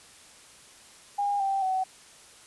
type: tone with pitch steps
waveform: sine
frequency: 811 / 782 / 754.1 Hz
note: G#5 / G5 / F#5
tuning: -41 / -4 / +33 cents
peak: -24 dBFS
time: 1.18-1.84 s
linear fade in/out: 10 ms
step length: 220 ms
effects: white hiss -52 dBFS RMS until 2.46 s + resampled to 24000 Hz